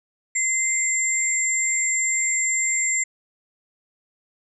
sine tone pair together, 2071 / 7380 Hz, C7 / A#8, -18 / -18 cents, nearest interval octave + minor seventh, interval 2200 cents, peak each -24 / -21 dBFS, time 0.35-3.04 s, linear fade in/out 10 ms, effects none

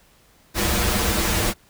pink noise with comb filter, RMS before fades -21 dBFS, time 0.54-1.54 s, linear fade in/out 50 ms, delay 7.4 ms, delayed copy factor -0.95, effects pink hiss -56 dBFS RMS until 1.69 s

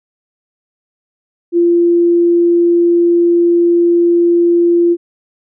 sine tone, 344.1 Hz, F4, 26 cents flat, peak -7 dBFS, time 1.52-4.97 s, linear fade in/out 50 ms, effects none

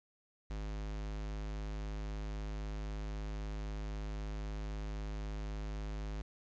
square tone, 51.91 Hz, G#1, in tune, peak -39 dBFS, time 0.5-6.22 s, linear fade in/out 5 ms, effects resampled to 16000 Hz + 11-bit

